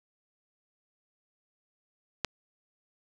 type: click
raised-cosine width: 0.2 ms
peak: -10 dBFS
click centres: 2.247 s
effects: none